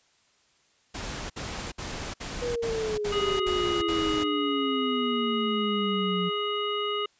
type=noise bursts; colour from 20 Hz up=pink; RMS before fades=-35 dBFS; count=8; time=0.94-4.24 s; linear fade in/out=10 ms; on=360 ms; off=60 ms
type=exponential sweep; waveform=sine; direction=down; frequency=490 to 177.6 Hz; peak=-27 dBFS; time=2.41-6.3 s; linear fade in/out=20 ms
type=harmonic tone; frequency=414.6 Hz; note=G#4; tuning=3 cents flat; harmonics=1 / 3 / 5 / 7 / 9; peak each=-30 / -31 / -40 / -32 / -44 dBFS; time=3.12-7.06 s; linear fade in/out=5 ms
effects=white hiss -65 dBFS RMS until 7.19 s + resampled to 16000 Hz